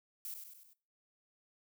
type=noise with echo; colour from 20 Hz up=violet; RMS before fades=-43 dBFS; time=0.25-0.34 s; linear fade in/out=0 ms; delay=98 ms; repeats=4; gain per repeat=-5 dB; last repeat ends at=0.732 s; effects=noise-tail reverb RT60 0.4 s tail -21 dB re dry